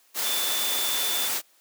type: tone in noise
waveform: sine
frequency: 3520 Hz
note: A7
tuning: in tune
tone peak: -29 dBFS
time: 0.22-1.3 s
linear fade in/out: 50 ms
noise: white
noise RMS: -27 dBFS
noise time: 0.14-1.42 s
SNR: -5 dB
effects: white hiss -61 dBFS RMS until 1.6 s + high-pass 300 Hz 12 dB/octave